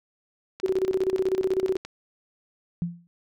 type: click train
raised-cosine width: 0.2 ms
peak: -21 dBFS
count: 16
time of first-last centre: 0.6-1.85 s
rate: 12 Hz
type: tone with tremolo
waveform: sine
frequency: 377 Hz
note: F#4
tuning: 32 cents sharp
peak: -19 dBFS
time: 0.63-1.77 s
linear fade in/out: 10 ms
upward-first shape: square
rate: 16 Hz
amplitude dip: 75%
type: tone with exponential decay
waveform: sine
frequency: 171.9 Hz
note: F3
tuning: 27 cents flat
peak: -21 dBFS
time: 2.82-3.07 s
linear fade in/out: 0 ms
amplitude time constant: 54 ms
effects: none